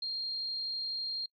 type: tone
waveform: sine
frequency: 4212 Hz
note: C8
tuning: 11 cents sharp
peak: -33 dBFS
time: 0.02-1.26 s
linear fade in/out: 5 ms
effects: noise-tail reverb RT60 0.1 s tail -26 dB re dry